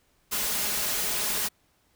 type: noise with comb filter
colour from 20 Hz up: white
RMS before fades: -28 dBFS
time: 0.31-1.49 s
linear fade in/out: 20 ms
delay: 4.8 ms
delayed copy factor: +0.5
effects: pink hiss -67 dBFS RMS until 1.95 s